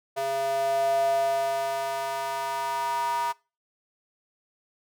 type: tone with high-pass filter sweep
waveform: square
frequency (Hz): 135.9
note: C#3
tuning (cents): -34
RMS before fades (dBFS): -27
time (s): 0.16-3.33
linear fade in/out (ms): 20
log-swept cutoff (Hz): 590 to 980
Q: 7.6
effects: noise-tail reverb RT60 0.3 s tail -23 dB re dry